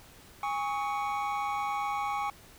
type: tone cluster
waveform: triangle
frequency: 820 / 1111 / 1273 / 2236 Hz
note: G#5 / C#6 / D#6 / C#7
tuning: -22 / +4 / +39 / +14 cents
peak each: -30 / -32 / -39 / -39 dBFS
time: 0.43-2.3 s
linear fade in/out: 2 ms
effects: pink hiss -54 dBFS RMS until 2.58 s